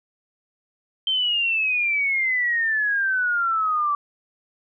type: exponential sweep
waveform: sine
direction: down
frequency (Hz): 3136 to 1153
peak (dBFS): -19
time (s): 1.07-3.95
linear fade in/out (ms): 2
effects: none